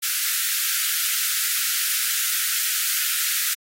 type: high-pass noise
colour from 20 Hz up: white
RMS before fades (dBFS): -23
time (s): 0.02-3.55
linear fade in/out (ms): 20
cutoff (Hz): 1300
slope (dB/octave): 96
effects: AAC 48 kbps